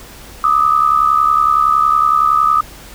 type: tone pair together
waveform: sine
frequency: 1200 / 1270.8 Hz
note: D6 / D#6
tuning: +37 / +36 cents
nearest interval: minor second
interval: 99 cents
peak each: -12 dBFS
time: 0.44-2.61 s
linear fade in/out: 2 ms
effects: added 50 Hz sine -39 dBFS peak until 2.94 s + pink hiss -37 dBFS RMS until 2.94 s